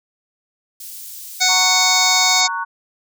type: high-pass noise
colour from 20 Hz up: white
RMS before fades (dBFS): -34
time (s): 0.8-2.41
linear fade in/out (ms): 5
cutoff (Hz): 5300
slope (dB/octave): 12
type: harmonic tone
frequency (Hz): 740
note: F#5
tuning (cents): 0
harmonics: 1 / 2 / 3 / 5 / 6 / 7 / 8 / 9 / 10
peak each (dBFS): -22 / -25 / -19 / -20 / -20 / -22 / -25 / -20 / -25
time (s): 1.4-2.48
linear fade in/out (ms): 20
type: chord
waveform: sine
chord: F# major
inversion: first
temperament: just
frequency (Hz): 925 / 1110 / 1480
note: A#5 / C#6 / F#6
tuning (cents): -14 / +2 / 0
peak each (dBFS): -25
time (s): 1.48-2.65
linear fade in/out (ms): 20
effects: none